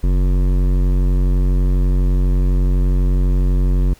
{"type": "tone with hard clipping", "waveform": "sine", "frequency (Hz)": 46.03, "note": "F#1", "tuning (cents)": -8, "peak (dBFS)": -14, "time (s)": [0.03, 3.94], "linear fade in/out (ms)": 10, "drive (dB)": 14, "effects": ["pink hiss -49 dBFS RMS until 3.99 s"]}